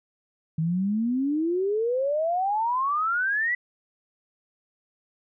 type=exponential sweep; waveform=sine; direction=up; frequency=155.56 to 1995 Hz; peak=-22 dBFS; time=0.58-3.55 s; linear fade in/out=5 ms; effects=none